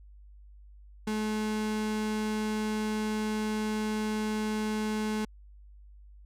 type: tone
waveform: 35% pulse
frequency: 214.9 Hz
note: A3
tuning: 41 cents flat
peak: -27 dBFS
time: 1.07-5.25 s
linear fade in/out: 5 ms
effects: added 50 Hz sine -49 dBFS peak until 6.25 s + low-pass 11000 Hz 12 dB/octave